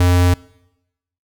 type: tone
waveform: square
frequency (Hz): 89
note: F2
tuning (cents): +33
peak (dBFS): -11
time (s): 0-0.34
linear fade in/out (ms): 5
effects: noise-tail reverb RT60 0.9 s tail -23 dB re dry